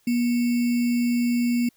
sine tone with sample-and-hold, 240.1 Hz, B3, 49 cents flat, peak -19 dBFS, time 0.07-1.69 s, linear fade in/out 5 ms, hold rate 2450 Hz, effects white hiss -64 dBFS RMS until 1.76 s

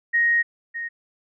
sine tone pair in turn, 1873 / 1863.6 Hz, A#6 / A#6, +8 / -1 cents, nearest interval unison, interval 9 cents, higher first, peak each -16 / -27 dBFS, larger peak first, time 0.13-0.43 / 0.74-0.89 s, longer first, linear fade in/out 20 ms, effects none

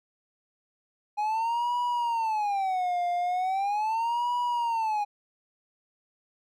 triangle tone with vibrato, 827 Hz, G#5, 8 cents flat, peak -23 dBFS, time 1.17-5.05 s, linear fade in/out 20 ms, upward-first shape sine, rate 0.39 Hz, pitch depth 280 cents each way, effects none

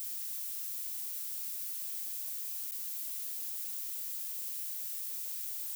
violet noise with dropouts, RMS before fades -39 dBFS, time 0-5.75 s, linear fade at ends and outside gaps 0 ms, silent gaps 2.711-2.72 s, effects none

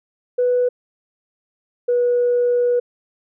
sine tone pair in turn, 493.9 / 486.5 Hz, B4 / B4, 0 / -26 cents, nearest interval unison, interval 26 cents, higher first, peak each -13 dBFS, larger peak neither, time 0.38-0.69 / 1.88-2.8 s, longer second, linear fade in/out 10 ms, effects tanh soft clip ceiling -10 dBFS

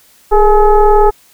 sine tone with frequency modulation, 413.5 Hz, G#4, 8 cents flat, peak -4 dBFS, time 0.31-1.11 s, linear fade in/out 20 ms, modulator 433 Hz, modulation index 1.3, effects white hiss -47 dBFS RMS until 1.33 s

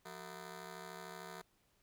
10% pulse ring-modulated tone, 277.2 Hz, C#4, in tune, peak -36 dBFS, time 0.05-1.42 s, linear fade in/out 10 ms, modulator 102 Hz, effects pink hiss -75 dBFS RMS until 1.82 s

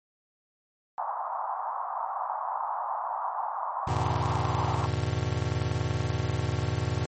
white band-pass noise, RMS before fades -32 dBFS, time 0.98-4.86 s, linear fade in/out 0 ms, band 730 to 1100 Hz, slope 48 dB/octave
square chord, E major seventh, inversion none, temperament just, 82.41 / 103.01 / 123.61 / 154.51 Hz, E2 / G#2 / B2 / D#3, 0 / -14 / +2 / -12 cents, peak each -34 / -32 / -31 / -36 dBFS, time 3.87-7.06 s, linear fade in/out 5 ms
effects MP3 32 kbps

